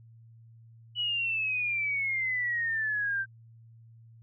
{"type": "exponential sweep", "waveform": "sine", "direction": "down", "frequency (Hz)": [2960, 1557], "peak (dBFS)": -27, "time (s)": [0.95, 3.26], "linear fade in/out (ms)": 50, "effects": ["added 114 Hz sine -51 dBFS peak until 4.22 s"]}